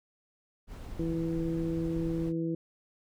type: noise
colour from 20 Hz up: brown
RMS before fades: -41 dBFS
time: 0.67-2.33 s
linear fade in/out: 50 ms
type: harmonic tone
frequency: 164.81 Hz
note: E3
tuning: in tune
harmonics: 1 / 2 / 3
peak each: -33 / -31 / -40 dBFS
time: 0.99-2.55 s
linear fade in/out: 5 ms
effects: none